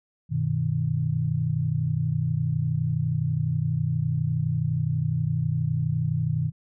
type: chord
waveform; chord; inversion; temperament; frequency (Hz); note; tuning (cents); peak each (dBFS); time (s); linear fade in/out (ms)
sine; G augmented; none; equal with one note detuned; 96.2 / 123.47 / 155.56; G2 / B2 / D#3; -32 / 0 / 0; -31 / -26 / -25; 0.29-6.52; 50
effects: none